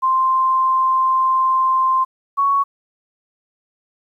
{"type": "tone pair in turn", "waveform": "sine", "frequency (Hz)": [1046.5, 1113.5], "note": ["C6", "C#6"], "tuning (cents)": [0, 7], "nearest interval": "minor second", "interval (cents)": 107, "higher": "second", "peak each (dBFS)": -13, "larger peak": "neither", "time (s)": [[0.02, 2.05], [2.37, 2.64]], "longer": "first", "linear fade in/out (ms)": 20, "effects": ["9-bit"]}